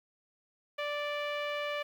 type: tone with low-pass filter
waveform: sawtooth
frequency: 586 Hz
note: D5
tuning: 4 cents flat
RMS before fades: -35 dBFS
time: 0.78-1.83 s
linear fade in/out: 10 ms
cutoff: 2700 Hz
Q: 2.2
effects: 10-bit